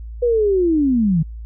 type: linear sweep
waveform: sine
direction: down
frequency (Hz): 493.9 to 150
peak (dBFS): -13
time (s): 0.22-1.23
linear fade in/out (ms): 10
effects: added 56 Hz sine -29 dBFS peak until 1.45 s